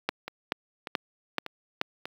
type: two click trains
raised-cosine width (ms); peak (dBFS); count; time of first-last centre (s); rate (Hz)
0.3; -19 / -9; 4 / 5; 0.28-2.055 / 0.09-1.814; 1.69 / 2.32
effects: high-pass 200 Hz 12 dB/octave + 8-bit